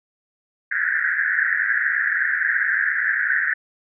white band-pass noise, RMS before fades -21 dBFS, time 0.71-3.54 s, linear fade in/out 10 ms, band 1500 to 1900 Hz, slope 96 dB/octave, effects none

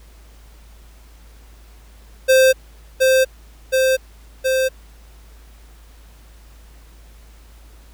square tone with echo, 523 Hz, C5, 1 cent flat, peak -10 dBFS, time 2.28-2.53 s, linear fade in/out 20 ms, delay 720 ms, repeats 3, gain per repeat -2 dB, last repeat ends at 4.69 s, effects added 54 Hz sine -42 dBFS peak until 7.93 s + pink hiss -52 dBFS RMS until 7.93 s

